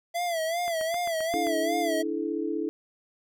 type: tone with vibrato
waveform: square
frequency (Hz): 671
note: E5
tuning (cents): +31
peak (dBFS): -27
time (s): 0.14-2.03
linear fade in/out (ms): 20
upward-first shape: sine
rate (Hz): 2.6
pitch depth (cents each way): 94
type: click train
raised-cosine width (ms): 0.5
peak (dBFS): -25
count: 7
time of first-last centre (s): 0.68-1.469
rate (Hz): 7.6
type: chord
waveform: sine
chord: D suspended second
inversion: none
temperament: equal with one note detuned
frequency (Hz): 293.7 / 329.6 / 431.7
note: D4 / E4 / A4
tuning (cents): 0 / 0 / -33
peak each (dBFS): -32 / -30 / -32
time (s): 1.34-2.69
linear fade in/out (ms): 0
effects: none